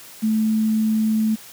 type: tone with quantisation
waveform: sine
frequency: 218.5 Hz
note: A3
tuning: 12 cents flat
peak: -16 dBFS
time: 0.22-1.36 s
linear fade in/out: 20 ms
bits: 7
effects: white hiss -42 dBFS RMS until 1.52 s + high-pass 100 Hz 12 dB/octave